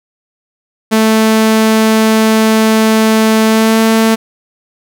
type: tone with pitch glide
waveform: sawtooth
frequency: 220 to 223.1 Hz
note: A3 to A3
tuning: 0 to +24 cents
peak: -3 dBFS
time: 0.91-4.16 s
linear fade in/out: 20 ms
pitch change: +24 cents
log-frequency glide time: 3.45-3.79 s
effects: none